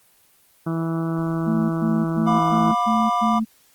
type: harmonic tone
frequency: 164.2 Hz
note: E3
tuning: 6 cents flat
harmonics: 1 / 2 / 3 / 4 / 5 / 6 / 7 / 8 / 9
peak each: -23 / -25 / -40 / -34 / -41 / -39 / -36 / -38 / -42 dBFS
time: 0.66-2.72 s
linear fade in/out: 10 ms
type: tone bursts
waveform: sine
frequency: 221 Hz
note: A3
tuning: 8 cents sharp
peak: -19 dBFS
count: 6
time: 1.46-3.45 s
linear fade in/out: 20 ms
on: 240 ms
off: 110 ms
type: chord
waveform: triangle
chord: B diminished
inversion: second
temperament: just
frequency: 711.2 / 987.8 / 1185.3 Hz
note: F5 / B5 / D6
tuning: +31 / 0 / +16 cents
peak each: -21 / -22 / -20 dBFS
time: 2.26-3.4 s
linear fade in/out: 20 ms
effects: white hiss -57 dBFS RMS until 3.74 s + Opus 24 kbps